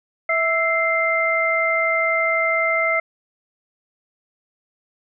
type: tone cluster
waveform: sine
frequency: 654 / 1322 / 2088 Hz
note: E5 / E6 / C7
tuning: -14 / +5 / -4 cents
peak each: -22 / -24 / -19 dBFS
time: 0.29-3 s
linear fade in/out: 5 ms
effects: none